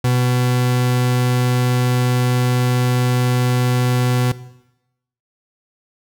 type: tone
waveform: 40% pulse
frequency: 124.6 Hz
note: B2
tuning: 16 cents sharp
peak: -13 dBFS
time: 0.04-4.32 s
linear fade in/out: 5 ms
effects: noise-tail reverb RT60 0.9 s tail -17 dB re dry